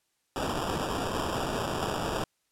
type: noise with sample-and-hold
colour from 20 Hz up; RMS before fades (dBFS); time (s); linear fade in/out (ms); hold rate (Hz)
blue; -31; 0.36-2.24; 0; 2100
effects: white hiss -75 dBFS RMS until 2.51 s + low-pass 11000 Hz 12 dB/octave